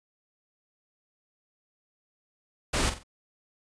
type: noise with echo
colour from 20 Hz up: pink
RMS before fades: -26 dBFS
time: 2.73-2.9 s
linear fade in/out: 10 ms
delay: 45 ms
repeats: 3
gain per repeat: -9 dB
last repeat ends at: 3.035 s
effects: resampled to 22050 Hz